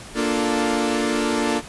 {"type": "chord", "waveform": "sawtooth", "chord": "Bb major seventh", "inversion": "none", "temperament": "equal", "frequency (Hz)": [233.1, 293.7, 349.2, 440], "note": ["Bb3", "D4", "F4", "A4"], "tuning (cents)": [0, 0, 0, 0], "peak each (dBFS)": [-20, -20, -23, -23], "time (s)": [0.14, 1.62], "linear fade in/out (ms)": 50, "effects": ["pink hiss -39 dBFS RMS until 1.68 s", "resampled to 24000 Hz"]}